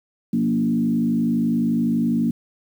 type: tone with frequency modulation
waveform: sine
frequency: 233.1 Hz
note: A#3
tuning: in tune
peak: -17 dBFS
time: 0.33-2.31 s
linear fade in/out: 5 ms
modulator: 51.9 Hz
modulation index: 1
effects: 8-bit